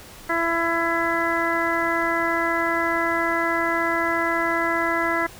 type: harmonic tone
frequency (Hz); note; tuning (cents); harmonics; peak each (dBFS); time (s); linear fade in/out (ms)
334.6; E4; +26; 1 / 2 / 3 / 4 / 5 / 6; -27 / -27 / -27 / -27 / -27 / -27; 0.29-5.27; 10
effects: pink hiss -43 dBFS RMS until 5.39 s